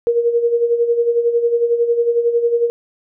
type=tone with tremolo; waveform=sine; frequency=471 Hz; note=A#4; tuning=18 cents sharp; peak=-10 dBFS; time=0.07-2.7 s; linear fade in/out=0 ms; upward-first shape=sine; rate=11 Hz; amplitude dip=65%; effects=none